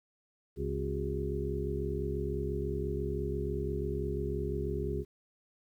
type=harmonic tone with a mistuned harmonic; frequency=68.4 Hz; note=C#2; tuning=23 cents flat; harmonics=1 / 2 / 3 / 4 / 5 / 6; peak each=-36 / -38 / -42 / -44 / -38 / -37 dBFS; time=0.56-5.05 s; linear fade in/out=50 ms; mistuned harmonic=5; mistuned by=+110 cents; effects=11-bit